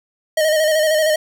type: tone with vibrato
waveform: square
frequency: 622.3 Hz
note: D#5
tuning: in tune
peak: -14 dBFS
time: 0.37-1.16 s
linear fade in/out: 5 ms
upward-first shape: square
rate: 13 Hz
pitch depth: 36 cents each way
effects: none